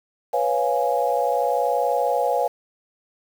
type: chord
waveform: sine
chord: C# dominant seventh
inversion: third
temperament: equal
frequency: 493.9 / 554.4 / 698.5 / 830.6 Hz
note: B4 / C#5 / E#5 / G#5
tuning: 0 / 0 / 0 / 0 cents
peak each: -24 dBFS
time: 0.33-2.48 s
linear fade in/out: 10 ms
effects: 7-bit